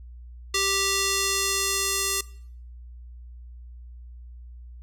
square tone with band-pass filter sweep, 392 Hz, G4, in tune, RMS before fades -25 dBFS, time 0.54-2.21 s, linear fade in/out 5 ms, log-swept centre 5100 to 8300 Hz, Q 0.9, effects noise-tail reverb RT60 0.6 s tail -20 dB re dry + added 60 Hz sine -40 dBFS peak until 4.82 s

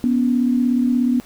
sine tone pair together, 244.6 / 281.4 Hz, B3 / C#4, -16 / +26 cents, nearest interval major second, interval 242 cents, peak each -15 / -22 dBFS, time 0.04-1.2 s, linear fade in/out 0 ms, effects pink hiss -46 dBFS RMS until 1.25 s

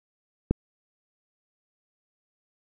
click, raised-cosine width 3 ms, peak -8 dBFS, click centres 0.51 s, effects none

